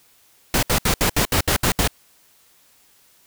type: noise bursts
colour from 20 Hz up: pink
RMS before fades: -18 dBFS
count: 9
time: 0.54-1.876 s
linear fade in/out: 2 ms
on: 88 ms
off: 68 ms
effects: white hiss -56 dBFS RMS until 3.26 s